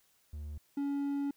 triangle tone pair in turn, 74.9 / 282 Hz, D2 / C#4, +35 / +30 cents, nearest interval octave + major seventh, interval 2295 cents, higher second, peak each -37 / -29 dBFS, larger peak second, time 0.33-0.58 / 0.77-1.31 s, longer second, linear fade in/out 5 ms, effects white hiss -70 dBFS RMS until 1.36 s

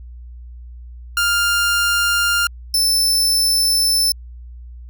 sawtooth tone pair in turn, 1400 / 5286 Hz, F6 / E8, +4 / +4 cents, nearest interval octave + major seventh, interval 2300 cents, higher second, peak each -11 dBFS, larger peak neither, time 1.17-2.47 / 2.74-4.12 s, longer second, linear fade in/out 2 ms, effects added 60 Hz sine -33 dBFS peak until 4.89 s

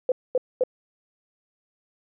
sine tone bursts, 508 Hz, B4, 49 cents sharp, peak -17 dBFS, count 3, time 0.09-0.637 s, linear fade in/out 2 ms, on 29 ms, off 230 ms, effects none

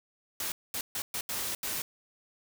white noise bursts at uneven times, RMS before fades -34 dBFS, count 6, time 0.4-0.52 / 0.74-0.81 / 0.95-1.02 / 1.14-1.21 / 1.29-1.55 / 1.63-1.82 s, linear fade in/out 2 ms, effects none

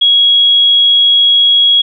sine tone, 3318 Hz, G#7, 2 cents flat, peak -5 dBFS, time 0.01-1.82 s, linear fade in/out 10 ms, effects none

